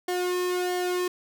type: tone with flanger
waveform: sawtooth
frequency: 360 Hz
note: F#4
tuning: 47 cents flat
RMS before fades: -27 dBFS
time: 0.08-1.08 s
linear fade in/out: 5 ms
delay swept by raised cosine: 0.78 to 1.44 ms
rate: 1.5 Hz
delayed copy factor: -0.65
effects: none